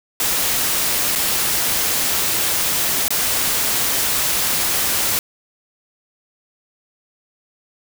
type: noise with dropouts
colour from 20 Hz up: white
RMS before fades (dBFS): -19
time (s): 0.2-5.19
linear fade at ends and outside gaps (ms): 1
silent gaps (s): 1.153-1.158 / 3.081-3.105
effects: none